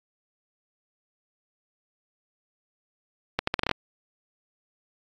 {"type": "accelerating click train", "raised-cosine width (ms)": 0.3, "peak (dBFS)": -7, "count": 8, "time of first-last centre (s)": [3.39, 3.713], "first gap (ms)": 84, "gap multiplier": 0.79, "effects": ["AAC 64 kbps"]}